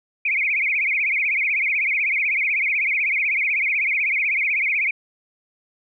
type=tone with vibrato; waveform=sine; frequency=2290 Hz; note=D7; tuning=44 cents flat; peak=-18 dBFS; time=0.25-4.91 s; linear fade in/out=5 ms; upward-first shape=triangle; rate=16 Hz; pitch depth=200 cents each way; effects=none